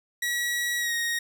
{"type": "tone with pitch glide", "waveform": "sawtooth", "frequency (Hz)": [1923, 1872.6], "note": ["B6", "A#6"], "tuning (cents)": [-47, 7], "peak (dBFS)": -22, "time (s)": [0.22, 1.19], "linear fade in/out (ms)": 5, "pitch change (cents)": -46, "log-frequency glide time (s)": [0.78, 0.93], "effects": []}